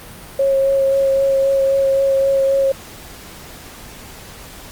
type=tone with vibrato; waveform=sine; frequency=544 Hz; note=C#5; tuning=33 cents flat; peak=-12 dBFS; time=0.39-2.72 s; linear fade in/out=5 ms; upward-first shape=sine; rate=3.8 Hz; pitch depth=13 cents each way; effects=pink hiss -37 dBFS RMS until 4.71 s + Opus 48 kbps